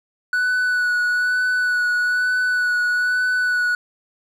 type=tone with vibrato; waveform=triangle; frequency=1480 Hz; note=F#6; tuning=in tune; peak=-15 dBFS; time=0.33-3.75 s; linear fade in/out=2 ms; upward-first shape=sine; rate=1.1 Hz; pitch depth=19 cents each way; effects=none